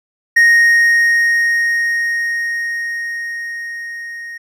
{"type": "tone with level ramp", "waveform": "triangle", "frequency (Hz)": 1864.7, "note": "A#6", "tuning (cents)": 0, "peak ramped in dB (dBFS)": [-4, -25], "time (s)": [0.36, 4.38], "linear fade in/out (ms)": 10, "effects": []}